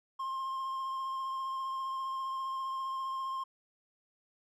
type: tone with vibrato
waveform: triangle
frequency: 1062 Hz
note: C6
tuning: 25 cents sharp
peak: -32 dBFS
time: 0.19-3.44 s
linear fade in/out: 10 ms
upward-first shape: triangle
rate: 15 Hz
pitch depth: 19 cents each way
effects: none